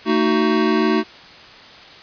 square chord, D# diminished, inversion second, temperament just, 224 / 311.1 / 373.4 Hz, A3 / D#4 / F#4, +31 / 0 / +16 cents, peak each -20 dBFS, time 0.05-1.04 s, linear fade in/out 50 ms, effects white hiss -41 dBFS RMS until 2.02 s + resampled to 11025 Hz

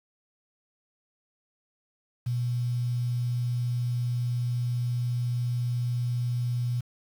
sine tone with quantisation, 121.8 Hz, B2, 24 cents flat, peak -25 dBFS, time 2.26-6.81 s, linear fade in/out 10 ms, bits 8, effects none

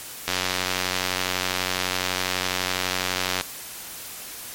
click train, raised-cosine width 0.2 ms, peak -5 dBFS, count 289, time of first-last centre 0.28-3.41 s, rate 92 Hz, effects white hiss -37 dBFS RMS until 4.54 s + MP3 64 kbps

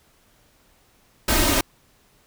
pink noise with comb filter, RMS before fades -19 dBFS, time 1.28-1.61 s, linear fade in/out 5 ms, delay 3.2 ms, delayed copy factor +1, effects pink hiss -59 dBFS RMS until 2.26 s

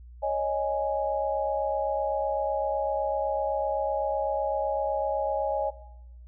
sine chord, C# suspended second, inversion none, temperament equal, 554.4 / 622.3 / 830.6 Hz, C#5 / D#5 / G#5, 0 / 0 / 0 cents, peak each -29 dBFS, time 0.22-5.71 s, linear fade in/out 20 ms, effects noise-tail reverb RT60 0.9 s tail -17 dB re dry + added 60 Hz sine -44 dBFS peak until 6.27 s

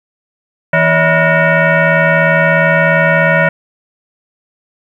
sine tone with frequency modulation, 643 Hz, E5, 43 cents flat, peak -7 dBFS, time 0.73-3.49 s, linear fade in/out 5 ms, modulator 403 Hz, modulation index 3.7, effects 8-bit

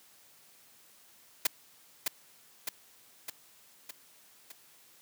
white noise with echo, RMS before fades -25 dBFS, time 1.45-1.47 s, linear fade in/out 5 ms, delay 610 ms, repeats 5, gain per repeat -4 dB, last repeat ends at 4.52 s, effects white hiss -60 dBFS RMS until 5.01 s + high-pass 100 Hz 12 dB/octave

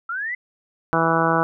sine linear sweep, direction up, 1318.5 to 2049 Hz, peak -24 dBFS, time 0.09-0.35 s, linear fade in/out 5 ms
harmonic tone, 164.3 Hz, E3, 5 cents flat, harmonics 1 / 2 / 3 / 4 / 5 / 6 / 7 / 8 / 9, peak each -25 / -25 / -25 / -25 / -25 / -25 / -25 / -25 / -25 dBFS, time 0.93-1.43 s, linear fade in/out 0 ms
effects none

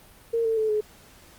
sine tone with pitch steps, 460.7 / 448.4 / 436.4 / 424.7 Hz, A#4 / A4 / A4 / G#4, -20 / +33 / -14 / +39 cents, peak -21 dBFS, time 0.33-0.81 s, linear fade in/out 10 ms, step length 120 ms, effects pink hiss -52 dBFS RMS until 1.38 s + Opus 32 kbps

